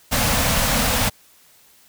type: band-stop noise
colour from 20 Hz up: pink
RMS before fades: -19 dBFS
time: 0.11-1.1 s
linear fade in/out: 20 ms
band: 290 to 460 Hz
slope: 96 dB/octave
effects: white hiss -53 dBFS RMS until 1.88 s